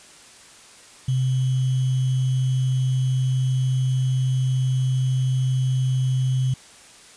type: tone with sample-and-hold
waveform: sine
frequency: 129.5 Hz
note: C3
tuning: 17 cents flat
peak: -18 dBFS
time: 1.08-6.54 s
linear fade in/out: 5 ms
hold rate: 3150 Hz
effects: white hiss -47 dBFS RMS until 7.16 s + resampled to 22050 Hz